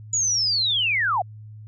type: linear sweep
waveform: sine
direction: down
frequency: 6920 to 661 Hz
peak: -19 dBFS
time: 0.13-1.22 s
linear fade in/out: 5 ms
effects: added 107 Hz sine -38 dBFS peak until 1.67 s